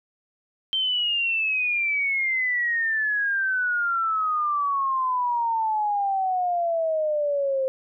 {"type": "exponential sweep", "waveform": "sine", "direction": "down", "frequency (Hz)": [3136, 523.3], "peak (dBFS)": -21, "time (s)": [0.73, 7.68], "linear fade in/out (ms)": 0, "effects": []}